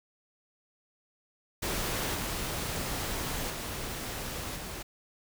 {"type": "noise with level steps", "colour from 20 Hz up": "pink", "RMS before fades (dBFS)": [-32, -34, -37, -40], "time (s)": [1.62, 4.83], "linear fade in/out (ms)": 10, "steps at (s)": [2.15, 3.5, 4.56], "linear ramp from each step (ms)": 2, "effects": []}